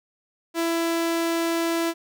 sawtooth tone, 333.4 Hz, E4, 20 cents sharp, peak -18 dBFS, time 0.54-1.94 s, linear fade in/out 50 ms, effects none

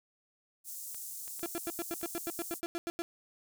pink high-pass noise, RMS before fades -43 dBFS, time 0.64-2.61 s, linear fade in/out 50 ms, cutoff 7100 Hz, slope 24 dB/octave
clicks, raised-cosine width 0.2 ms, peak -33 dBFS, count 6, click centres 0.946 / 1.279 / 1.394 / 1.436 / 1.682 / 2.014 s
35% pulse tone bursts, 339.7 Hz, F4, 48 cents flat, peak -32 dBFS, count 14, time 1.43-3.02 s, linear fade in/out 0 ms, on 30 ms, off 90 ms
effects none

